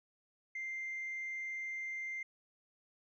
triangle tone with hard clipping, 2093 Hz, C7, in tune, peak -38 dBFS, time 0.55-2.23 s, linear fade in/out 5 ms, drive 2 dB, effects resampled to 16000 Hz

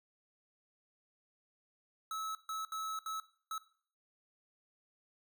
square tone bursts at uneven times, 1298 Hz, E6, 27 cents flat, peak -38 dBFS, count 5, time 2.11-2.35 / 2.49-2.65 / 2.72-2.99 / 3.06-3.2 / 3.51-3.58 s, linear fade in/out 2 ms, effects noise-tail reverb RT60 0.5 s tail -17 dB re dry

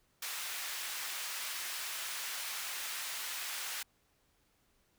pink high-pass noise, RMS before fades -40 dBFS, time 0.22-3.83 s, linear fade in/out 5 ms, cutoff 1500 Hz, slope 12 dB/octave, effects pink hiss -73 dBFS RMS until 4.98 s

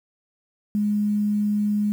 sine tone with quantisation, 208 Hz, G#3, 3 cents sharp, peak -19 dBFS, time 0.75-1.92 s, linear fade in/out 0 ms, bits 8, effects none

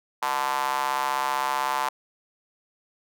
square tone with high-pass filter, 67.9 Hz, C#2, 35 cents flat, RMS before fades -26 dBFS, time 0.22-1.89 s, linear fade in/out 5 ms, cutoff 940 Hz, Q 4.6, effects none

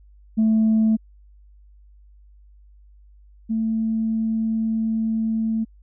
sine tone pair in turn, 220 / 222.6 Hz, A3 / A3, 0 / +20 cents, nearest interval unison, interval 20 cents, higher second, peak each -13 / -19 dBFS, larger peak first, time 0.37-0.97 / 3.49-5.65 s, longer second, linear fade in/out 20 ms, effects tanh soft clip ceiling -12 dBFS + added 50 Hz sine -47 dBFS peak until 5.82 s

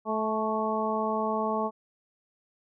harmonic tone with a mistuned harmonic, 217.6 Hz, A3, 19 cents flat, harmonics 1 / 2 / 3 / 4 / 5, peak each -32 / -32 / -32 / -32 / -32 dBFS, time 0.05-1.71 s, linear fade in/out 50 ms, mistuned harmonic 5, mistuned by +26 cents, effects none

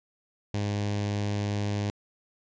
sawtooth tone with notch filter, 102.7 Hz, G#2, 19 cents flat, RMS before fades -29 dBFS, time 0.54-1.9 s, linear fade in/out 0 ms, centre 1300 Hz, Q 1.8, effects resampled to 16000 Hz

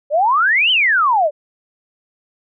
sine exponential two-way sweep, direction up then down, 558 to 3136 to 558 Hz, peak -11 dBFS, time 0.1-1.31 s, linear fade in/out 50 ms, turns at 0.71 s, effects none

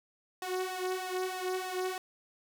sawtooth tone with flanger, 370 Hz, F#4, in tune, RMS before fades -35 dBFS, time 0.42-1.98 s, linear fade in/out 2 ms, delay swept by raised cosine 1.1 to 2.9 ms, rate 3.2 Hz, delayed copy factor +0.75, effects none

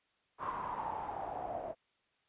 white noise with low-pass filter sweep, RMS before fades -40 dBFS, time 0.38-1.75 s, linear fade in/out 50 ms, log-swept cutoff 1100 to 640 Hz, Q 7.8, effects white hiss -75 dBFS RMS until 2.28 s + resampled to 8000 Hz

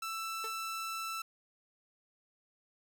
sawtooth tone, 1327 Hz, E6, 11 cents sharp, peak -33 dBFS, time 0.02-1.22 s, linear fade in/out 5 ms
sawtooth tone with exponential decay, 445.1 Hz, A4, 20 cents sharp, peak -36 dBFS, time 0.44-0.56 s, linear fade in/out 2 ms, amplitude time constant 25 ms
effects none

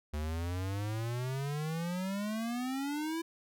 square exponential sweep, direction up, 73.42 to 335.9 Hz, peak -34 dBFS, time 0.13-3.22 s, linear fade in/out 10 ms, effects none

